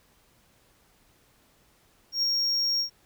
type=tone with ADSR envelope; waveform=triangle; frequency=5570 Hz; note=F8; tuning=5 cents flat; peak=-20 dBFS; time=2.12-2.9 s; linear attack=110 ms; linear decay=5 ms; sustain=-2 dB; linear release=100 ms; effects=pink hiss -63 dBFS RMS until 3.05 s